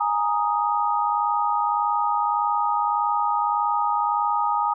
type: chord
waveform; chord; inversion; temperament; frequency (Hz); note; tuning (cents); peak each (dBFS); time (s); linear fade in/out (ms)
sine; Ab suspended second; none; equal; 830.6 / 932.3 / 1244.5; Ab5 / Bb5 / Eb6; 0 / 0 / 0; -24; 0-4.74; 10
effects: none